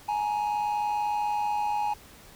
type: tone pair together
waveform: triangle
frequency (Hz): 837.7 / 938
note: G#5 / A#5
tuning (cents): +15 / +11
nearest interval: major second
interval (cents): 196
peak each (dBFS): -24 / -31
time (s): 0.08-1.94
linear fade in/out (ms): 10
effects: pink hiss -51 dBFS RMS until 2.35 s